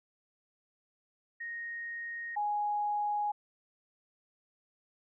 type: tone pair in turn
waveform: sine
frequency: 1864.7 / 830.6 Hz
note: A#6 / G#5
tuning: 0 / 0 cents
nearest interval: octave + major second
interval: 1400 cents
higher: first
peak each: -37 / -29 dBFS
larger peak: second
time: 1.4-2.36 / 2.36-3.32 s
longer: neither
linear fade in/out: 10 ms
effects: none